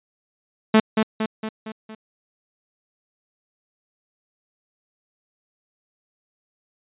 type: tone with echo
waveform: sawtooth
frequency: 218.5 Hz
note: A3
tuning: 12 cents flat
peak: -7 dBFS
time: 0.74-0.8 s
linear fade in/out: 5 ms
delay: 230 ms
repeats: 5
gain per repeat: -5 dB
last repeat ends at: 1.95 s
effects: resampled to 8000 Hz